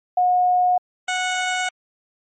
sine / 15% pulse tone pair in turn, 724 / 735.8 Hz, F#5 / F#5, -38 / -10 cents, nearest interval unison, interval 28 cents, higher second, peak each -14 dBFS, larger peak neither, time 0.17-0.78 / 1.08-1.69 s, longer neither, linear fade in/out 5 ms, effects MP3 32 kbps

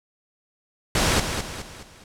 pink noise with echo, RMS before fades -20 dBFS, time 0.95-1.2 s, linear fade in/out 2 ms, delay 210 ms, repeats 4, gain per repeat -7 dB, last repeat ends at 2.04 s, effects low-pass 9000 Hz 12 dB/octave

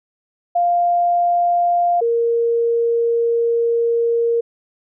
sine tone pair in turn, 698.5 / 466.2 Hz, F5 / A#4, 0 / 0 cents, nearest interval perfect fifth, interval 700 cents, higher first, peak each -13 / -14 dBFS, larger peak first, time 0.55-2.01 / 2.01-4.41 s, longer second, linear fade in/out 10 ms, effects none

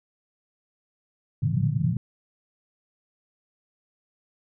pink band-pass noise, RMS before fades -24 dBFS, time 1.42-1.97 s, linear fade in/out 2 ms, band 110 to 170 Hz, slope 48 dB/octave, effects none

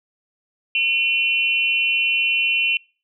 sine tone with amplitude modulation, 2724 Hz, F7, 44 cents flat, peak -12 dBFS, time 0.75-2.77 s, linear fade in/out 2 ms, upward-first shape sine, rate 284 Hz, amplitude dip 100%, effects noise-tail reverb RT60 0.4 s tail -25 dB re dry

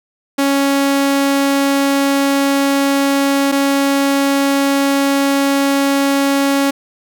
sawtooth tone pair in turn, 277.5 / 277.5 Hz, C#4 / C#4, +2 / +2 cents, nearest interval unison, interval 0 cents, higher neither, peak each -8 dBFS, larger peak neither, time 0.38-3.52 / 3.52-6.71 s, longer second, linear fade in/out 10 ms, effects none

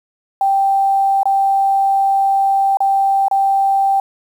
sine tone with dropouts, 784 Hz, G5, in tune, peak -11 dBFS, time 0.41-4 s, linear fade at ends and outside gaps 2 ms, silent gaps 1.232-1.255 / 2.771-2.804 / 3.283-3.312 s, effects 7-bit

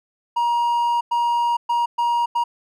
triangle tone bursts at uneven times, 948 Hz, A#5, 29 cents sharp, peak -15 dBFS, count 5, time 0.36-1.01 / 1.11-1.57 / 1.69-1.86 / 1.98-2.26 / 2.35-2.44 s, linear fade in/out 10 ms, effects none

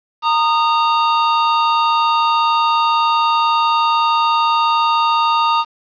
square tone pair together, 921.8 / 1232 Hz, A#5 / D#6, -20 / -17 cents, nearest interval perfect fourth, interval 503 cents, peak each -16 dBFS, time 0.22-5.65 s, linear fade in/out 50 ms, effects resampled to 11025 Hz + 7-bit

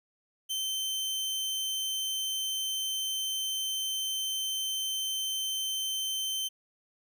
sawtooth tone, 3096 Hz, G7, 22 cents flat, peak -27 dBFS, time 0.49-6.49 s, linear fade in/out 20 ms, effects none

